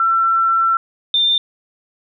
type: tone pair in turn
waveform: sine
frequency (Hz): 1346 / 3593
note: E6 / A7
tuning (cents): +36 / +36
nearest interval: octave + perfect fourth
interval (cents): 1700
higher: second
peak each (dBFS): -12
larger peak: neither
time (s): 0-0.77 / 1.14-1.38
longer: first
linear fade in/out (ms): 2
effects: none